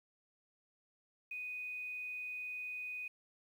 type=tone with quantisation; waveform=sine; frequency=2489 Hz; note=D#7; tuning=in tune; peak=-40 dBFS; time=1.31-3.08 s; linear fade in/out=5 ms; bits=11; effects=none